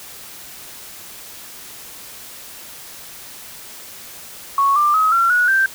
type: tone with pitch steps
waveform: sine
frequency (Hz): 1108 / 1187.5 / 1272.8 / 1364.1 / 1462 / 1566.9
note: C#6 / D6 / D#6 / F6 / F#6 / G6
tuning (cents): -1 / +19 / +39 / -41 / -21 / -1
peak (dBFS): -12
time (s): 4.58-5.66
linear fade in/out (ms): 2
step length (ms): 180
effects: white hiss -37 dBFS RMS until 5.74 s

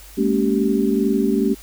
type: tone cluster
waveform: sine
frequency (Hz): 208.2 / 230.5 / 281.7 / 386.6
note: G#3 / A#3 / C#4 / G4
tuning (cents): +5 / -19 / +28 / -24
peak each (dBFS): -21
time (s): 0.17-1.55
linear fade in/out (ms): 20
effects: added 50 Hz sine -42 dBFS peak until 1.62 s + white hiss -44 dBFS RMS until 1.62 s

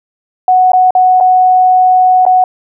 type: tone with dropouts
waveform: sine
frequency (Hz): 739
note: F#5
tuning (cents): -2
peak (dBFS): -4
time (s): 0.48-2.44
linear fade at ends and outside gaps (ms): 2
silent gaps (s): 0.719-0.733 / 0.907-0.951 / 1.202-1.208 / 2.253-2.264
effects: none

